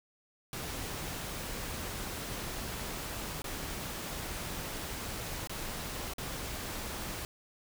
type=noise with dropouts; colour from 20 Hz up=pink; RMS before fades=-39 dBFS; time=0.53-7.25 s; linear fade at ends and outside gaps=1 ms; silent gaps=3.42-3.442 / 5.473-5.495 / 6.136-6.182 s; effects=none